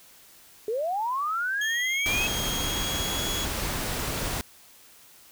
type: linear sweep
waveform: sine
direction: up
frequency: 410.2 to 2593 Hz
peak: -25 dBFS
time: 0.68-2.27 s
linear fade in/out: 2 ms
type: tone with pitch glide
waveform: 30% pulse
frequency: 3247 to 3350 Hz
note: G#7 to G#7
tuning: -40 to +14 cents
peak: -28 dBFS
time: 1.61-3.45 s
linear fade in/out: 5 ms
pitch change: +54 cents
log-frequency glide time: 2.49-3.21 s
type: noise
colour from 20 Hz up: pink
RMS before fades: -30 dBFS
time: 2.06-4.41 s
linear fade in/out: 0 ms
effects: white hiss -53 dBFS RMS until 5.31 s

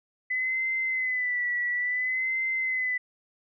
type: tone with vibrato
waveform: sine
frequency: 2008 Hz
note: B6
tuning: 28 cents sharp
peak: -25 dBFS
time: 0.3-2.98 s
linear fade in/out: 10 ms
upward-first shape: sine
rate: 0.58 Hz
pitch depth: 54 cents each way
effects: none

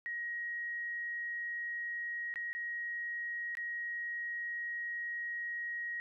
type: tone with dropouts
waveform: sine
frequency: 1891 Hz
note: A#6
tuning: 24 cents sharp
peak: -36 dBFS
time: 0.06-6 s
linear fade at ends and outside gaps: 0 ms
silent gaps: 2.34-2.358 / 2.53-2.55 / 3.552-3.571 s
effects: none

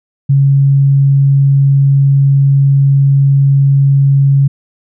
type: tone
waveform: sine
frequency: 138.4 Hz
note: C#3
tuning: 2 cents flat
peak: -5 dBFS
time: 0.29-4.48 s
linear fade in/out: 10 ms
effects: none

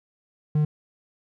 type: tone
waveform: triangle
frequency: 151.1 Hz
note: D3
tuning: 50 cents sharp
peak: -16 dBFS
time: 0.55-0.65 s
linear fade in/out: 5 ms
effects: none

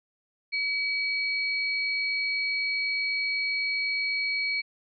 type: tone pair together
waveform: sine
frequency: 2277 / 4316 Hz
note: C#7 / C#8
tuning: +46 / -47 cents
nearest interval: major seventh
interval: 1107 cents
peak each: -26 / -33 dBFS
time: 0.52-4.62 s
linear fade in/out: 20 ms
effects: none

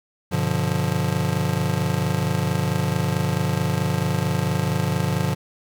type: chord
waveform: square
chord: G dominant seventh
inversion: none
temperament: just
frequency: 98 / 122.5 / 147 / 176.4 Hz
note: G2 / B2 / D3 / F3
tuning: 0 / -14 / +2 / +18 cents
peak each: -28 / -27 / -26 / -26 dBFS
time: 0.31-5.35 s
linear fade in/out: 20 ms
effects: 9-bit

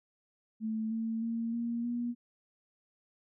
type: tone with pitch steps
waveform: sine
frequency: 220 / 224.8 / 229.6 / 234.6 / 239.6 Hz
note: A3 / A3 / A#3 / A#3 / A#3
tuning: 0 / +37 / -26 / +11 / +48 cents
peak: -31 dBFS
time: 0.6-2.15 s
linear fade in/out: 50 ms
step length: 310 ms
effects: none

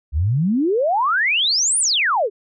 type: exponential two-way sweep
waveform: sine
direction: up then down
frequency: 66.6 to 9956 to 376.6 Hz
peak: -15 dBFS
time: 0.12-2.3 s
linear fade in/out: 50 ms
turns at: 1.79 s
effects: none

